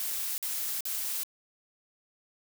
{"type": "noise bursts", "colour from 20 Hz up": "blue", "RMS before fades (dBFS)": -33, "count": 3, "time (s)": [0, 1.234], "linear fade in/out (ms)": 0, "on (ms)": 380, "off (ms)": 47, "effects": []}